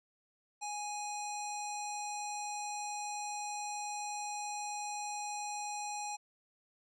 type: tone with low-pass filter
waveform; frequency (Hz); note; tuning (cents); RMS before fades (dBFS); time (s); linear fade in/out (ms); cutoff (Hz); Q
square; 830.6; G#5; 0; -40; 0.61-6.17; 20; 7200; 5.2
effects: none